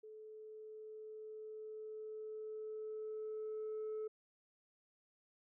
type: tone with level ramp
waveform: sine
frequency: 432.8 Hz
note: A4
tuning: 29 cents flat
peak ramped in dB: -51 to -37 dBFS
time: 0.03-4.08 s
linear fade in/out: 10 ms
effects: tanh soft clip ceiling -38 dBFS